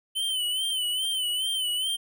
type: tone with vibrato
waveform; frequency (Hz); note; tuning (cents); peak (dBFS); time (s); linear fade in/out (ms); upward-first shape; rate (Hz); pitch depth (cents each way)
square; 3044; F#7; +48; -26; 0.15-1.97; 20; sine; 2.4; 72
effects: none